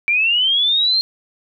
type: linear sweep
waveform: sine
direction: up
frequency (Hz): 2321 to 4228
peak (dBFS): -13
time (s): 0.08-1.01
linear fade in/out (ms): 0
effects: none